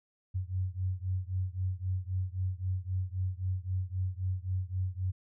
sine beating tone pair, 91.3 / 95.1 Hz, F#2 / F#2, -23 / +48 cents, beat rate 3.8 Hz, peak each -33 / -34 dBFS, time 0.34-5.12 s, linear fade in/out 20 ms, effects none

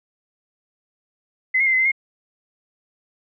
sine tone with pitch steps, 2039 / 2152 / 2084 / 2039 / 2074 / 2145 Hz, C7 / C7 / C7 / C7 / C7 / C7, -45 / +48 / -7 / -45 / -16 / +42 cents, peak -15 dBFS, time 1.54-1.918 s, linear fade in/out 10 ms, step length 63 ms, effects none

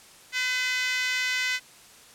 5% pulse tone with high-pass filter, 506 Hz, B4, 42 cents sharp, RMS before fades -27 dBFS, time 0.32-1.6 s, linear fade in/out 50 ms, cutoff 1800 Hz, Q 4.4, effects white hiss -51 dBFS RMS until 2.14 s + low-pass 10000 Hz 12 dB/octave

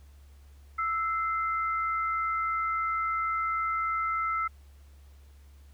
sine tone pair together, 1318.5 / 2075 Hz, E6 / C7, 0 / -15 cents, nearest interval minor sixth, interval 785 cents, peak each -27 / -35 dBFS, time 0.78-4.48 s, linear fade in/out 10 ms, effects added 70 Hz sine -50 dBFS peak until 5.73 s + pink hiss -65 dBFS RMS until 5.73 s

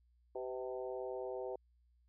harmonic tone with a mistuned harmonic, 128.7 Hz, C3, 28 cents flat, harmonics 3 / 4 / 5 / 6 / 7, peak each -43 / -43 / -47 / -51 / -53 dBFS, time 0.35-1.56 s, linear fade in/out 5 ms, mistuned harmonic 4, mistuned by -31 cents, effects added 60 Hz sine -68 dBFS peak until 2.08 s

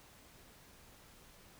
silence, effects pink hiss -60 dBFS RMS until 1.59 s

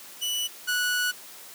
sawtooth tone pair in turn, 2960 / 1472.3 Hz, F#7 / F#6, 0 / -9 cents, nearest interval octave, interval 1209 cents, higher first, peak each -23 / -20 dBFS, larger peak second, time 0.21-0.48 / 0.67-1.12 s, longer second, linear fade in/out 20 ms, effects white hiss -45 dBFS RMS until 1.54 s + high-pass 200 Hz 12 dB/octave

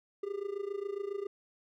triangle tone with amplitude modulation, 400.8 Hz, G4, 38 cents sharp, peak -29 dBFS, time 0.23-1.27 s, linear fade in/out 5 ms, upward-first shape sine, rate 27.3 Hz, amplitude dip 85%, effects none

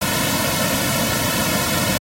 pink noise with comb filter, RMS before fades -20 dBFS, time 0.01-1.98 s, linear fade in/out 10 ms, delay 2.5 ms, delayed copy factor -0.95, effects high-pass 100 Hz 12 dB/octave + AAC 48 kbps

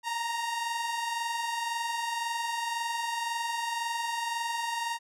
sawtooth tone pair together, 913.1 / 935 Hz, A#5 / A#5, -36 / +5 cents, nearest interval unison, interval 41 cents, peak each -34 / -27 dBFS, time 0.03-4.99 s, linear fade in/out 50 ms, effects low-pass 11000 Hz 12 dB/octave

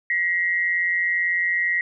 sine tone pair together, 1908 / 2086 Hz, A#6 / C7, +40 / -6 cents, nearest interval major second, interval 154 cents, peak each -20 / -26 dBFS, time 0.1-1.81 s, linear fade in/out 2 ms, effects none

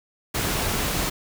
pink noise, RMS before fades -25 dBFS, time 0.34-1.1 s, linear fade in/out 10 ms, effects none

